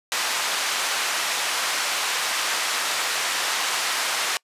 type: band-pass noise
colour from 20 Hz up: pink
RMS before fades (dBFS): -25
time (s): 0.12-4.37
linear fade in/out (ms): 0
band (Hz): 1000 to 8600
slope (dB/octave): 12
effects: noise-tail reverb RT60 0.1 s tail -25 dB re dry + resampled to 32000 Hz